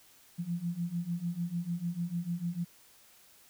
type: beating tone pair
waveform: sine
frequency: 168.7 / 175.4 Hz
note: E3 / F3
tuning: +40 / +8 cents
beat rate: 6.7 Hz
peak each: -36 / -34 dBFS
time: 0.38-2.65 s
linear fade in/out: 20 ms
effects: white hiss -60 dBFS RMS until 3.49 s